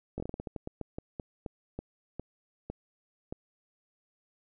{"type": "slowing click train", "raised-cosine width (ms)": 2, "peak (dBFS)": -23, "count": 18, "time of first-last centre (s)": [0.18, 3.325], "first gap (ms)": 20, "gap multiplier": 1.24, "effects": []}